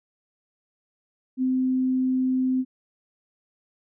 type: tone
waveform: sine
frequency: 258 Hz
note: C4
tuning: 24 cents flat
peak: -20 dBFS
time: 1.37-2.65 s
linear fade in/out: 50 ms
effects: none